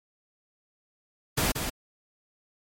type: noise with echo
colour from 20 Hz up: pink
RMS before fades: -25 dBFS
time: 1.37-1.52 s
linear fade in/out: 10 ms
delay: 180 ms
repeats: 1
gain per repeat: -6 dB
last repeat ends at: 1.7 s
effects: MP3 64 kbps